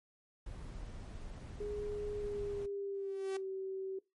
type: noise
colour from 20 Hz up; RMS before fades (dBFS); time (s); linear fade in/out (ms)
brown; -46; 0.46-2.66; 5
type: tone with pitch glide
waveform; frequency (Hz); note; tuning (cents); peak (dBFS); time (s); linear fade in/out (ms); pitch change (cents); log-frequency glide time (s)
sine; 415.3 to 383; G#4 to G4; 0 to -40; -37; 1.6-3.99; 5; -140; 2.15-3.46
type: tone with exponential growth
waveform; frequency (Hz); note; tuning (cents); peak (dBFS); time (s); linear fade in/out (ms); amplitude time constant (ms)
sawtooth; 384.3; G4; -34; -35; 2.94-3.37; 5; 92
effects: noise-tail reverb RT60 0.2 s tail -20 dB re dry + MP3 48 kbps